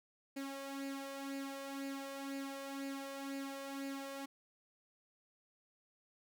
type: tone with flanger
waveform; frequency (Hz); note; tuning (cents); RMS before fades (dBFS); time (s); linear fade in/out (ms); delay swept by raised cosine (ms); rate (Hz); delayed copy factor
sawtooth; 274.5; C#4; -17; -44; 0.36-4.26; 10; 0.42 to 1.72; 2; +0.6
effects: none